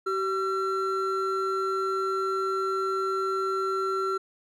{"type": "tone pair together", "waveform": "triangle", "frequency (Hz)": [383, 1355], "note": ["G4", "E6"], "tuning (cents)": [-40, 47], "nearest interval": "octave + minor seventh", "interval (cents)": 2187, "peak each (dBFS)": -26, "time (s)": [0.06, 4.18], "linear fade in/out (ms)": 10, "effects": []}